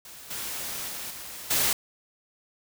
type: noise with level steps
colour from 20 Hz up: white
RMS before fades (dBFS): -45 / -34 / -36 / -40 / -24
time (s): 0.05-1.73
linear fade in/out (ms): 2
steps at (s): 0.3 / 0.88 / 1.1 / 1.5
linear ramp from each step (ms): 10
effects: none